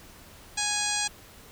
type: harmonic tone with a mistuned harmonic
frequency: 830 Hz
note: G#5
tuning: 1 cent flat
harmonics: 1 / 2 / 3 / 4 / 5 / 6 / 7 / 8 / 9 / 10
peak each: -35 / -35 / -35 / -35 / -35 / -35 / -35 / -35 / -35 / -35 dBFS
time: 0.57-1.08 s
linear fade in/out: 10 ms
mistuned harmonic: 6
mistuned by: -56 cents
effects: pink hiss -50 dBFS RMS until 1.51 s